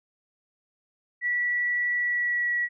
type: tone with pitch glide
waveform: sine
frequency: 1948 to 1930.1 Hz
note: B6 to B6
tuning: -24 to -40 cents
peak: -23 dBFS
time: 1.21-2.69 s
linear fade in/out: 50 ms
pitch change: -16 cents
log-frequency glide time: 1.97-2.52 s
effects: none